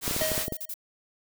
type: noise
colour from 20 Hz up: white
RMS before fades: -30 dBFS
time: 0.01-0.47 s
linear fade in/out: 50 ms
type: clicks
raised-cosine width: 2 ms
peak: -18 dBFS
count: 8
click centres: 0.079 / 0.111 / 0.164 / 0.219 / 0.317 / 0.379 / 0.481 / 0.523 s
type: tone with exponential decay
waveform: square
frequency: 628 Hz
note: D#5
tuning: 16 cents sharp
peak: -25 dBFS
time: 0.21-0.72 s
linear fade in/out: 0 ms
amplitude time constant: 110 ms
type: noise bursts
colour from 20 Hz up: violet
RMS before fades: -35 dBFS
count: 5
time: 0.35-0.741 s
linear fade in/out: 5 ms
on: 51 ms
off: 34 ms
effects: none